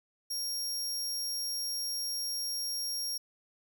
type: tone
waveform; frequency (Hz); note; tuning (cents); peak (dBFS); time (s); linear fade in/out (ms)
sawtooth; 5580; F8; -2; -30; 0.3-3.18; 10
effects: none